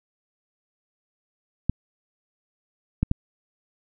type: clicks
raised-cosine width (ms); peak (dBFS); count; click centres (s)
5; -8; 3; 1.696 / 3.03 / 3.114
effects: none